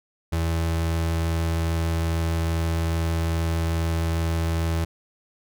35% pulse tone, 82.41 Hz, E2, in tune, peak -20 dBFS, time 0.32-4.85 s, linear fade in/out 10 ms, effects none

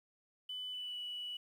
sine tone with pitch glide, 3000 to 2950 Hz, F#7 to F#7, +23 to -6 cents, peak -39 dBFS, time 0.49-1.37 s, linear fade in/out 5 ms, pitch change -29 cents, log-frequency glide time 0.71-0.98 s, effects tanh soft clip ceiling -35 dBFS + 11-bit

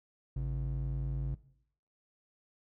triangle ring-modulated tone, 95.2 Hz, F#2, 50 cents sharp, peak -27 dBFS, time 0.36-1.35 s, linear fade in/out 5 ms, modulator 40.1 Hz, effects noise-tail reverb RT60 0.7 s tail -19 dB re dry

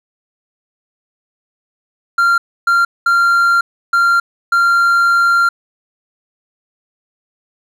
triangle tone bursts at uneven times, 1385 Hz, F6, 15 cents flat, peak -7 dBFS, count 5, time 2.18-2.38 / 2.67-2.85 / 3.06-3.61 / 3.93-4.2 / 4.52-5.49 s, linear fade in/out 5 ms, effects none

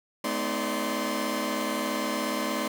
sawtooth tone cluster, 216.3 / 253.3 / 313.8 / 579 / 1042 Hz, A3 / B3 / D#4 / D5 / C6, -29 / +44 / +15 / -25 / -7 cents, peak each -30 dBFS, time 0.24-2.68 s, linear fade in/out 5 ms, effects none

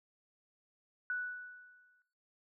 sine tone with exponential decay, 1480 Hz, F#6, in tune, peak -32 dBFS, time 1.1-2.02 s, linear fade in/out 1 ms, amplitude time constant 200 ms, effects noise-tail reverb RT60 0.9 s tail -18 dB re dry

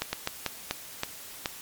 slowing click train, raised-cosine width 0.2 ms, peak -10 dBFS, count 7, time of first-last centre 0.02-1.458 s, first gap 110 ms, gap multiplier 1.31, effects white hiss -44 dBFS RMS until 1.61 s + MP3 96 kbps

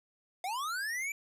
square linear sweep, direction up, 698.5 to 2349 Hz, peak -34 dBFS, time 0.44-1.12 s, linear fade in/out 2 ms, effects resampled to 32000 Hz

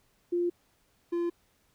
sine / triangle tone pair in turn, 349.2 / 344 Hz, F4 / F4, 0 / -26 cents, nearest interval unison, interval 26 cents, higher first, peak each -25 dBFS, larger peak neither, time 0.32-0.5 / 1.12-1.3 s, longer neither, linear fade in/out 10 ms, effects pink hiss -69 dBFS RMS until 1.74 s

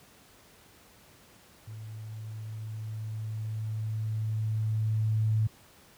sine tone with level ramp, 109.2 Hz, A2, 13 cents flat, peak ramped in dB -39 to -22 dBFS, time 1.67-5.47 s, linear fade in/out 5 ms, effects pink hiss -57 dBFS RMS until 5.97 s + high-pass 60 Hz 12 dB/octave

